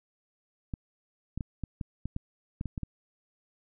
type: clicks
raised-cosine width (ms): 5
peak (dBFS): -21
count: 11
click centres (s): 0.738 / 1.376 / 1.408 / 1.637 / 1.812 / 2.056 / 2.164 / 2.611 / 2.657 / 2.778 / 2.833
effects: none